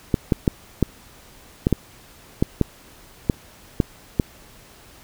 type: clicks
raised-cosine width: 3 ms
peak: -3 dBFS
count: 11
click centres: 0.142 / 0.322 / 0.478 / 0.827 / 1.669 / 1.727 / 2.425 / 2.613 / 3.298 / 3.802 / 4.198 s
effects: pink hiss -48 dBFS RMS until 5.03 s